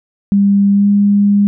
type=tone with pitch glide; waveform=sine; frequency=200 to 202.8 Hz; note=G3 to G#3; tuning=+35 to -41 cents; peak=-7 dBFS; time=0.32-1.47 s; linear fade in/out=0 ms; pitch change=+24 cents; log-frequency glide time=0.72-0.88 s; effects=none